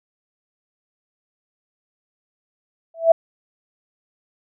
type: tone with exponential growth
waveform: sine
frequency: 660 Hz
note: E5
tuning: 2 cents sharp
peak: -4 dBFS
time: 2.94-3.12 s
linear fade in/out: 5 ms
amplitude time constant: 37 ms
effects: none